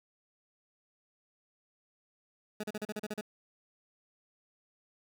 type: tone bursts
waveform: 20% pulse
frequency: 211.6 Hz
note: G#3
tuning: 33 cents sharp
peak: -30 dBFS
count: 9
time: 2.6-3.211 s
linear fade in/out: 5 ms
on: 35 ms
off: 37 ms
effects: none